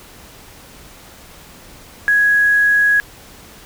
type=tone with quantisation; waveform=sine; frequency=1665 Hz; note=G#6; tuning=4 cents sharp; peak=-10 dBFS; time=2.08-3 s; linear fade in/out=0 ms; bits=6; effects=pink hiss -41 dBFS RMS until 3.65 s